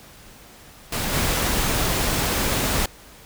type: noise with level steps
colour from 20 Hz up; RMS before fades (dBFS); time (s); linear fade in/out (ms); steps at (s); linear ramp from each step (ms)
pink; -25 / -22; 0.92-2.86; 5; 1.13; 10
effects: pink hiss -46 dBFS RMS until 3.25 s